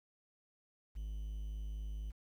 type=tone with quantisation; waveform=triangle; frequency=52.1 Hz; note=G#1; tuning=6 cents sharp; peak=-37 dBFS; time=0.95-2.12 s; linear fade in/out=20 ms; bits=11; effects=none